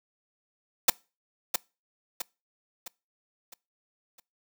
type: noise with echo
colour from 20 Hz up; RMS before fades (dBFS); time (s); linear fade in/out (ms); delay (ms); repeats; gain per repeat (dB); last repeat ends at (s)
white; -18; 0.88-0.9; 5; 660; 5; -7; 4.2
effects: noise-tail reverb RT60 0.3 s tail -25 dB re dry + high-pass 150 Hz 12 dB/octave